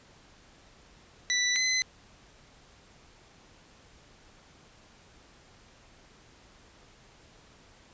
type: tone pair in turn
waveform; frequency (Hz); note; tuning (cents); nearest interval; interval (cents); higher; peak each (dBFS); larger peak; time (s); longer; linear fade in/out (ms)
15% pulse; 1975.5 / 2032; B6 / B6; 0 / +49; unison; 49; second; -18; neither; 1.3-1.56 / 1.56-1.82; neither; 0
effects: pink hiss -57 dBFS RMS until 7.93 s + resampled to 16000 Hz